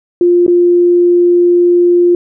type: tone with dropouts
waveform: sine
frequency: 350.7 Hz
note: F4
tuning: 7 cents sharp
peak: -5 dBFS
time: 0.21-2.15 s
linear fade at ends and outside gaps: 2 ms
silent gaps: 0.465-0.479 s
effects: none